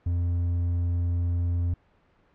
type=tone with hard clipping; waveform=sine; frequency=87 Hz; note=F2; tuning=6 cents flat; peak=-24 dBFS; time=0.06-1.74 s; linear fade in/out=5 ms; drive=3 dB; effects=pink hiss -63 dBFS RMS until 2.34 s + low-pass 2000 Hz 12 dB/octave